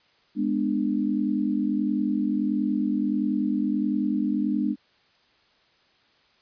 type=chord; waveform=sine; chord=G# diminished; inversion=none; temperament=just; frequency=207.7 / 249.2 / 299 Hz; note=G#3 / B3 / D4; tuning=0 / +16 / +31 cents; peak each=-26 / -27 / -26 dBFS; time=0.35-4.76 s; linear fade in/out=50 ms; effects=white hiss -62 dBFS RMS until 6.41 s + resampled to 11025 Hz